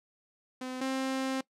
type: tone pair in turn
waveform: sawtooth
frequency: 256.2 / 264.6 Hz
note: C4 / C4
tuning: -36 / +20 cents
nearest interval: minor second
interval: 56 cents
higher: second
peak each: -32 / -26 dBFS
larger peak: second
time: 0.61-0.81 / 0.81-1.41 s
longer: second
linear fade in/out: 5 ms
effects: noise-tail reverb RT60 0.1 s tail -21 dB re dry + low-pass 9000 Hz 12 dB/octave